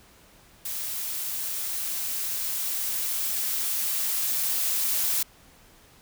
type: noise with level ramp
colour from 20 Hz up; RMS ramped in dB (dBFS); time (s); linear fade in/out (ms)
blue; -32 to -25; 0.65-5.23; 5
effects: pink hiss -55 dBFS RMS until 6.01 s